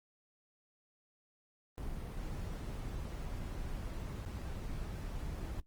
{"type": "noise with dropouts", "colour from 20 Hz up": "brown", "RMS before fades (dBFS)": -41, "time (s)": [1.78, 5.6], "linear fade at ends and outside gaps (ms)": 0, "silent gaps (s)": [4.251, 4.261], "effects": ["noise-tail reverb RT60 0.1 s tail -23 dB re dry", "Opus 24 kbps"]}